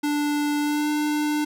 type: tone with pitch glide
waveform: square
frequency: 293.7 to 299 Hz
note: D4 to D4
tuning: 0 to +31 cents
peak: -22 dBFS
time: 0.03-1.45 s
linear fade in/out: 10 ms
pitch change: +31 cents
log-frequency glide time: 0.6-0.89 s
effects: none